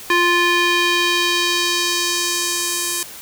square tone with band-pass filter sweep, 349.2 Hz, F4, in tune, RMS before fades -18 dBFS, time 0.1-3.03 s, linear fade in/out 2 ms, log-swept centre 1900 to 9300 Hz, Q 1.1, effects white hiss -36 dBFS RMS until 3.21 s

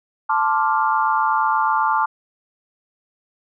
sine chord, D minor seventh, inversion second, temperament equal, 880 / 1046.5 / 1174.7 / 1396.9 Hz, A5 / C6 / D6 / F6, 0 / 0 / 0 / 0 cents, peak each -19 / -23 / -21 / -24 dBFS, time 0.29-2.06 s, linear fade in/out 10 ms, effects none

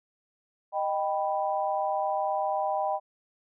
sine chord, Eb augmented, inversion none, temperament equal with one note detuned, 618.7 / 784 / 987.8 Hz, Eb5 / G5 / B5, -10 / 0 / 0 cents, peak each -30 / -28 / -33 dBFS, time 0.72-3 s, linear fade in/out 50 ms, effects none

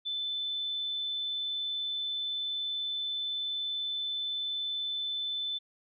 sine tone, 3519 Hz, A7, in tune, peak -31 dBFS, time 0.05-5.59 s, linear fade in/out 20 ms, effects none

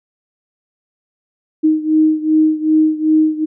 sine beating tone pair, 311.1 / 313.7 Hz, D#4 / D#4, 0 / +14 cents, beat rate 2.6 Hz, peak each -12 / -15 dBFS, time 1.63-3.46 s, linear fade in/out 20 ms, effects none

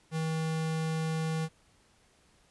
square tone, 159.9 Hz, D#3, 48 cents sharp, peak -30 dBFS, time 0.11-1.49 s, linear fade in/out 50 ms, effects pink hiss -65 dBFS RMS until 2.5 s + resampled to 24000 Hz

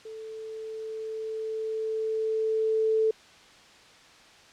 sine tone with level ramp, 440 Hz, A4, in tune, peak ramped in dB -38 to -20 dBFS, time 0.05-3.11 s, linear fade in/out 5 ms, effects white hiss -53 dBFS RMS until 4.52 s + low-pass 5000 Hz 12 dB/octave

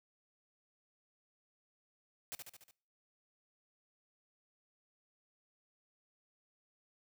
white noise with echo, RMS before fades -43 dBFS, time 2.32-2.35 s, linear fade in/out 0 ms, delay 72 ms, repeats 5, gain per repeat -4 dB, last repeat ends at 2.71 s, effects noise-tail reverb RT60 0.5 s tail -23 dB re dry + high-pass 80 Hz 12 dB/octave

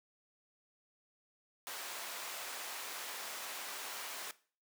pink high-pass noise, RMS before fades -44 dBFS, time 1.67-4.31 s, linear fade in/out 0 ms, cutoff 770 Hz, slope 12 dB/octave, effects noise-tail reverb RT60 0.4 s tail -18 dB re dry

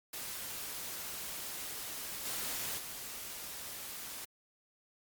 white noise with level steps, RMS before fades -42 / -38 / -44 dBFS, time 0.13-4.25 s, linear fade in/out 5 ms, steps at 2.25 / 2.78 s, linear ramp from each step 5 ms, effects Opus 48 kbps

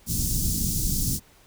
pink band-stop noise, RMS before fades -25 dBFS, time 0.06-1.2 s, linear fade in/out 50 ms, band 240 to 5400 Hz, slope 24 dB/octave, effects pink hiss -56 dBFS RMS until 1.46 s

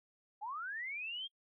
sine linear sweep, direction up, 784 to 3253 Hz, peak -39 dBFS, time 0.41-1.28 s, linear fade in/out 20 ms, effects noise-tail reverb RT60 0.1 s tail -26 dB re dry

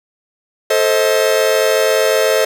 45% pulse chord, A diminished, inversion none, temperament just, 440 / 528 / 633.6 Hz, A4 / C5 / Eb5, 0 / +16 / +31 cents, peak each -16 dBFS, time 0.7-2.45 s, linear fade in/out 5 ms, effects 7-bit

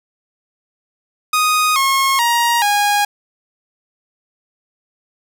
sawtooth tone with pitch steps, 1244.5 / 1083.4 / 943.2 / 821.1 Hz, D#6 / C#6 / A#5 / G#5, 0 / -40 / +20 / -20 cents, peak -9 dBFS, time 1.33-3.05 s, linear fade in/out 5 ms, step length 430 ms, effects none

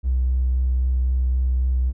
triangle tone with vibrato, 63.4 Hz, B1, 46 cents sharp, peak -13 dBFS, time 0.03-1.93 s, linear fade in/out 50 ms, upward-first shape sine, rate 3.8 Hz, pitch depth 12 cents each way, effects tanh soft clip ceiling -15 dBFS

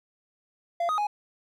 triangle tone with pitch steps, 687 / 1250 / 832 Hz, F5 / D#6 / G#5, -29 / +8 / +3 cents, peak -22 dBFS, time 0.8-1.07 s, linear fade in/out 5 ms, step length 90 ms, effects none

